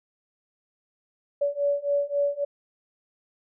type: beating tone pair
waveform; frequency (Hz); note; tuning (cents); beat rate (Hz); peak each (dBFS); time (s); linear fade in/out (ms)
sine; 569 / 572.7; C#5 / D5; +45 / -44; 3.7; -26 / -25; 1.41-2.45; 10
effects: none